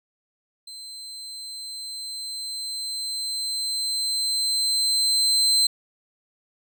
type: tone with level ramp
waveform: 35% pulse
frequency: 4100 Hz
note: C8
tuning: 36 cents flat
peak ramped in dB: -36 to -15 dBFS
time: 0.67-5.67 s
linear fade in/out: 5 ms
effects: none